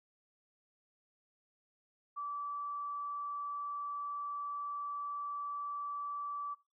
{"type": "tone", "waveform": "sine", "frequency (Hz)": 1157, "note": "D6", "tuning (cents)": -26, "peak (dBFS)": -37, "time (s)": [2.16, 6.55], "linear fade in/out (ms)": 20, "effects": ["noise-tail reverb RT60 0.3 s tail -21 dB re dry"]}